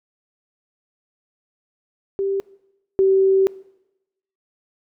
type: tone pair in turn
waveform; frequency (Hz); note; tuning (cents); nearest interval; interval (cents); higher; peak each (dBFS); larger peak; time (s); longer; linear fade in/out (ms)
sine; 392 / 385; G4 / G4; 0 / -31; unison; 31; first; -19 / -12; second; 2.19-2.4 / 2.99-3.47; second; 0
effects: noise-tail reverb RT60 0.9 s tail -21 dB re dry